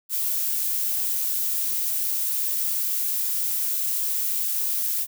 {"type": "noise", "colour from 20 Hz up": "violet", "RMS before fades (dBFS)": -25, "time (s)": [0.09, 5.07], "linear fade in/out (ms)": 50, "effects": []}